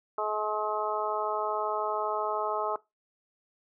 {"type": "harmonic tone", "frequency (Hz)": 212.8, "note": "G#3", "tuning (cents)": 42, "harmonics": [2, 3, 4, 5, 6], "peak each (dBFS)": [-34, -34, -34, -34, -34], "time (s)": [0.18, 2.76], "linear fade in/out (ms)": 2, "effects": ["noise-tail reverb RT60 0.2 s tail -19 dB re dry"]}